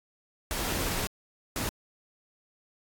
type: noise bursts at uneven times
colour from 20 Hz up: pink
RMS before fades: -31 dBFS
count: 2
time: 0.51-1.07 / 1.56-1.69 s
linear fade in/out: 0 ms
effects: AAC 64 kbps